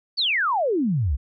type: exponential sweep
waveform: sine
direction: down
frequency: 4686 to 58.8 Hz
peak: -19 dBFS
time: 0.17-1.17 s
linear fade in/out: 20 ms
effects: none